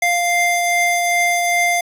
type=tone pair together; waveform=square; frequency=698.5 / 2093 Hz; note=F5 / C7; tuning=0 / 0 cents; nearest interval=octave + perfect fifth; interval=1900 cents; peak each=-18 dBFS; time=0.02-1.81 s; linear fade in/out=5 ms; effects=resampled to 32000 Hz + 8-bit